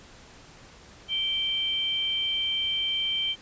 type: tone pair together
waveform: sine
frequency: 2328 / 3131 Hz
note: D7 / G7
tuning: -16 / -3 cents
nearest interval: perfect fourth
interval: 513 cents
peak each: -35 / -25 dBFS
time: 1.08-3.36 s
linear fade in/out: 50 ms
effects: pink hiss -50 dBFS RMS until 3.41 s + resampled to 16000 Hz